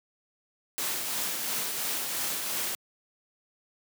white noise with tremolo, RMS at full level -30 dBFS, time 0.78-2.75 s, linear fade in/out 0 ms, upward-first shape triangle, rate 2.9 Hz, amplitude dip 35%, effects high-pass 150 Hz 12 dB/octave

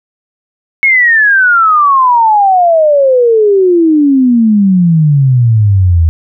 sine exponential sweep, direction down, 2203 to 79 Hz, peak -4 dBFS, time 0.83-6.09 s, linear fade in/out 0 ms, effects none

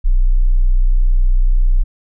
sine tone, 30.87 Hz, B0, in tune, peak -8 dBFS, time 0.04-1.84 s, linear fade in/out 20 ms, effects none

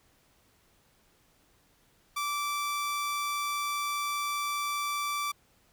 sawtooth tone, 1165 Hz, D6, 14 cents flat, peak -26 dBFS, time 2.16-5.32 s, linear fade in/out 10 ms, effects pink hiss -66 dBFS RMS until 5.72 s

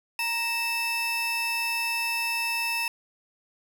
35% pulse tone pair together, 933 / 2639 Hz, A#5 / E7, +1 / +1 cents, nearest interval octave + tritone, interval 1800 cents, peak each -31 / -25 dBFS, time 0.19-2.88 s, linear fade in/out 2 ms, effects none

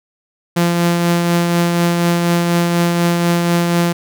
sawtooth tone with tremolo, 172 Hz, F3, 26 cents flat, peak -7 dBFS, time 0.56-3.93 s, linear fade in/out 10 ms, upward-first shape triangle, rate 4.1 Hz, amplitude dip 35%, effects none

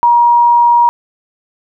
sine tone, 951 Hz, A#5, 34 cents sharp, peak -5 dBFS, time 0.03-0.89 s, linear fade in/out 0 ms, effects none

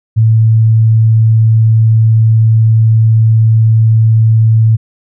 sine tone, 111.5 Hz, A2, 23 cents sharp, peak -4 dBFS, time 0.16-4.77 s, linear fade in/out 20 ms, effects none

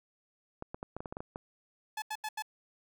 clicks, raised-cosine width 1 ms, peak -25 dBFS, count 10, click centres 0.624 / 0.745 / 0.829 / 0.966 / 1.005 / 1.058 / 1.125 / 1.169 / 1.205 / 1.359 s
sawtooth tone bursts, 860 Hz, A5, 40 cents flat, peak -31 dBFS, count 4, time 1.97-2.423 s, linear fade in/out 5 ms, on 51 ms, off 83 ms
effects none

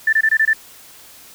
sine tone bursts, 1769 Hz, A6, 9 cents sharp, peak -11 dBFS, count 6, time 0.07-0.533 s, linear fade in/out 5 ms, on 58 ms, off 23 ms, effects white hiss -43 dBFS RMS until 1.34 s

